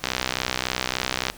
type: click train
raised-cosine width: 0.2 ms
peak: -5 dBFS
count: 81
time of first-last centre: 0.04-1.3 s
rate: 63.5 Hz
effects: pink hiss -45 dBFS RMS until 1.37 s